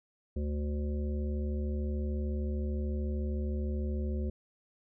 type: harmonic tone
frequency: 73.42 Hz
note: D2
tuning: in tune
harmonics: 1 / 3 / 5 / 7 / 8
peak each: -31 / -38 / -42 / -46 / -53 dBFS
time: 0.36-4.3 s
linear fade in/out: 5 ms
effects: none